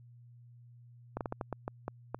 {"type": "slowing click train", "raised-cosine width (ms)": 1, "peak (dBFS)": -21, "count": 9, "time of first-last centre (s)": [1.17, 2.146], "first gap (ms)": 38, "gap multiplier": 1.32, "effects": ["added 120 Hz sine -53 dBFS peak until 2.19 s"]}